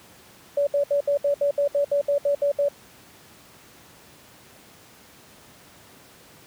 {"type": "tone bursts", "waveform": "sine", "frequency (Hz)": 571, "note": "D5", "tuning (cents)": -49, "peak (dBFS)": -18, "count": 13, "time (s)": [0.57, 2.686], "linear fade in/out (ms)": 5, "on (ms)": 100, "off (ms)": 68, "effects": ["pink hiss -50 dBFS RMS until 6.46 s", "high-pass 100 Hz 12 dB/octave"]}